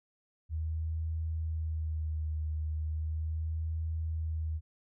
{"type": "tone with vibrato", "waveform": "sine", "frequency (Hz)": 78.9, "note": "D#2", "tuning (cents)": 25, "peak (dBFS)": -31, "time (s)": [0.49, 4.61], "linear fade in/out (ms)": 50, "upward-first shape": "sine", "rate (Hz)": 0.37, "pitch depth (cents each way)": 31, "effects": []}